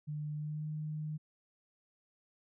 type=tone with pitch glide; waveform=sine; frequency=150 to 153.24 Hz; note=D3 to D#3; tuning=+37 to -26 cents; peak=-36 dBFS; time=0.07-1.18 s; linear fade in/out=20 ms; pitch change=+37 cents; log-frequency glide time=0.36-0.66 s; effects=none